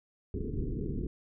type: low-pass noise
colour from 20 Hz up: pink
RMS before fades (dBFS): -34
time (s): 0.34-1.07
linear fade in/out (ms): 2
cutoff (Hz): 450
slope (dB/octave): 96
effects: none